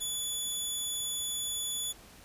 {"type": "tone", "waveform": "15% pulse", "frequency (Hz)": 3440, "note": "A7", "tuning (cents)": -40, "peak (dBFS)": -25, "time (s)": [0, 1.93], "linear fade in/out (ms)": 20, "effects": ["pink hiss -54 dBFS RMS until 2.24 s", "resampled to 32000 Hz"]}